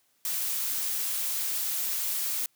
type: noise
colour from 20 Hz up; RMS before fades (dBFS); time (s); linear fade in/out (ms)
blue; -30; 0.25-2.46; 2
effects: white hiss -69 dBFS RMS until 2.55 s + high-pass 100 Hz 12 dB/octave